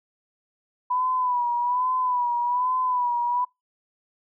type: tone with vibrato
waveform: sine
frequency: 987.8 Hz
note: B5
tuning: in tune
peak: -21 dBFS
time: 0.9-3.45 s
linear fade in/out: 10 ms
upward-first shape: sine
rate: 1.2 Hz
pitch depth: 56 cents each way
effects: noise-tail reverb RT60 0.2 s tail -24 dB re dry